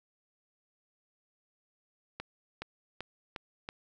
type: accelerating click train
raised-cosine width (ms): 0.3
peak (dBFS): -22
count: 5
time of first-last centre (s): 2.2-3.689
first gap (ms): 420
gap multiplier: 0.92
effects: none